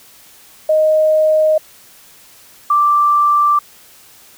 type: tone pair in turn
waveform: sine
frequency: 622.3 / 1174.7 Hz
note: D#5 / D6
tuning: 0 / 0 cents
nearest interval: major seventh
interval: 1100 cents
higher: second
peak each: -9 dBFS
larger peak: neither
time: 0.69-1.58 / 2.7-3.59 s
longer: neither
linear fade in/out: 5 ms
effects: white hiss -44 dBFS RMS until 4.37 s